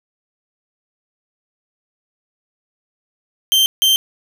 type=tone bursts at uneven times; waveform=40% pulse; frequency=3136 Hz; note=G7; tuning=in tune; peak=-10 dBFS; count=2; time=3.52-3.66 / 3.82-3.96 s; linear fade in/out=0 ms; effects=none